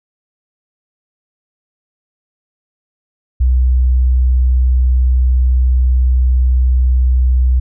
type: tone with vibrato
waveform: sine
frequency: 63 Hz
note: B1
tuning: 35 cents sharp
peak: -8 dBFS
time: 3.4-7.6 s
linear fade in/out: 10 ms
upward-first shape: sine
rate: 20 Hz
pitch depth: 16 cents each way
effects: none